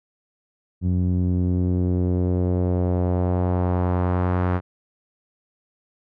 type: tone with low-pass filter sweep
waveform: sawtooth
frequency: 90.1 Hz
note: F#2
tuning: 45 cents flat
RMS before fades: -21 dBFS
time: 0.81-4.61 s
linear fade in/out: 50 ms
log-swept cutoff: 200 to 1400 Hz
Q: 1.4
effects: none